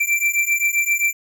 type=beating tone pair; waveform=square; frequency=2344 / 2351.6 Hz; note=D7 / D7; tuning=-4 / +2 cents; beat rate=7.6 Hz; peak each=-21 / -20 dBFS; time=0-1.13 s; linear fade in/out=10 ms; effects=none